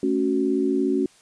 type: chord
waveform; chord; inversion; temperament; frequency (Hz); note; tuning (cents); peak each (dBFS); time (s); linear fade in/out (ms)
sine; F# minor; first; equal; 220 / 277.2 / 370; A3 / C#4 / F#4; 0 / 0 / 0; -27 / -22 / -23; 0.03-1.06; 2
effects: white hiss -55 dBFS RMS until 1.21 s + resampled to 22050 Hz